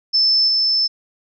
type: tone with level steps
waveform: sine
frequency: 5274 Hz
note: E8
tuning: in tune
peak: -12 / -14 dBFS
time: 0.13-0.88 s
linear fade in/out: 20 ms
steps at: 0.47 s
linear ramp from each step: 20 ms
effects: none